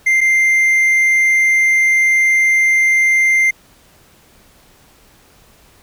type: tone pair in turn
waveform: triangle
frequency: 2093 / 2093 Hz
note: C7 / C7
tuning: 0 / 0 cents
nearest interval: unison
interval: 0 cents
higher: neither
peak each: -8 dBFS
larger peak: neither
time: 0.06-0.21 / 0.21-3.51 s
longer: second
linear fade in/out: 10 ms
effects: pink hiss -49 dBFS RMS until 5.82 s